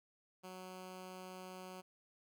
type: tone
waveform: 10% pulse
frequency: 185 Hz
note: F#3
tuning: in tune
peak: -40 dBFS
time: 0.43-1.82 s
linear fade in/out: 20 ms
effects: none